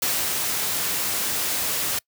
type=noise with ADSR envelope; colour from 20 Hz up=white; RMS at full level=-23 dBFS; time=0.02-1.99 s; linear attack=3 ms; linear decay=270 ms; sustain=-2 dB; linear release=5 ms; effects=noise-tail reverb RT60 0.1 s tail -25 dB re dry + high-pass 80 Hz 12 dB/octave